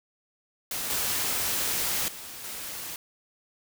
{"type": "noise with level steps", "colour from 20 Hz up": "white", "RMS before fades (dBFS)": [-32, -28, -41, -37], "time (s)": [0.71, 2.96], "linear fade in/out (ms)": 2, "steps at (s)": [0.9, 2.08, 2.44], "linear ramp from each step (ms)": 2, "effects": []}